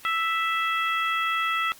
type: harmonic tone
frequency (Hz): 659.3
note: E5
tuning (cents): 0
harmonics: 2 / 3 / 4 / 5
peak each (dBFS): -25 / -29 / -31 / -33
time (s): 0.05-1.72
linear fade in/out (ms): 0
effects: white hiss -50 dBFS RMS until 1.79 s + Opus 48 kbps